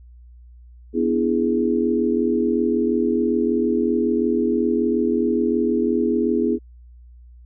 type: chord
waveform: sine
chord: E dominant seventh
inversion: second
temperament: equal with one note detuned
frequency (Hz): 246.9 / 293.7 / 332.3 / 415.3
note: B3 / D4 / E4 / G#4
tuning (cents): 0 / 0 / +14 / 0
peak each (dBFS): -21 / -27 / -22 / -22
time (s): 0.93-6.59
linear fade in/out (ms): 50
effects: added 60 Hz sine -42 dBFS peak until 7.45 s